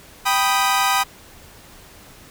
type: chord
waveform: sawtooth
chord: G augmented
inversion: none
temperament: equal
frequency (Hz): 784 / 987.8 / 1244.5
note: G5 / B5 / D#6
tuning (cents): 0 / 0 / 0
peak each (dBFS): -17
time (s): 0.25-1.04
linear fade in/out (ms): 20
effects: pink hiss -45 dBFS RMS until 2.3 s